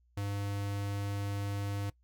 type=tone; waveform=square; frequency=100.7 Hz; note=G2; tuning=47 cents sharp; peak=-34 dBFS; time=0.17-1.9 s; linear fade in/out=5 ms; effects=noise-tail reverb RT60 0.1 s tail -21 dB re dry + added 60 Hz sine -65 dBFS peak until 2.03 s